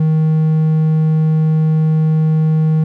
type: tone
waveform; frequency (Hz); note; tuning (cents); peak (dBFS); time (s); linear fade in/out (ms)
triangle; 157.2; D#3; +18; -8; 0-2.84; 5
effects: none